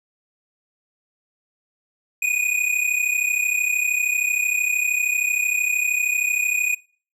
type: tone pair together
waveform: square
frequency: 2456 / 2489 Hz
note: D#7 / D#7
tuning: -23 / 0 cents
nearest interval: unison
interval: 23 cents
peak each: -22 dBFS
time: 2.22-6.75 s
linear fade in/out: 5 ms
effects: noise-tail reverb RT60 0.4 s tail -21 dB re dry + low-pass 12000 Hz 12 dB/octave